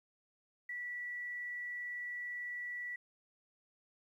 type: tone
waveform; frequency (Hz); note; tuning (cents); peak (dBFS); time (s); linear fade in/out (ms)
sine; 1953; B6; -20; -39; 0.69-2.96; 5
effects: 12-bit